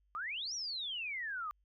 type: exponential two-way sweep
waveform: sine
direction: up then down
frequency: 1174.7 to 5920 to 1174.7 Hz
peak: -37 dBFS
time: 0.15-1.51 s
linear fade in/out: 0 ms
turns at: 0.54 s
effects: added 50 Hz sine -70 dBFS peak until 1.64 s